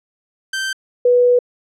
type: tone pair in turn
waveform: sawtooth / sine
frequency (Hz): 1558 / 490.7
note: G6 / B4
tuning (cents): -11 / -11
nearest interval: octave + minor sixth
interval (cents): 2000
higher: first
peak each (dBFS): -16 / -9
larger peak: second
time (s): 0.53-0.73 / 1.05-1.39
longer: second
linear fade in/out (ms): 5
effects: low-pass 9000 Hz 12 dB/octave